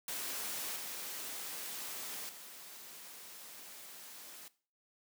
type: noise with level steps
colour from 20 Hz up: white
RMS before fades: -40 / -43 / -51 dBFS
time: 0.08-4.48 s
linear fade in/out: 2 ms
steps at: 0.76 / 2.29 s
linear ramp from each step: 2 ms
effects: noise-tail reverb RT60 0.4 s tail -18 dB re dry + high-pass 200 Hz 12 dB/octave